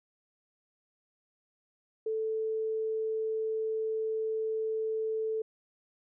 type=tone; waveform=sine; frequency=440 Hz; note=A4; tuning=in tune; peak=-29 dBFS; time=2.06-5.42 s; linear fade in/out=5 ms; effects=none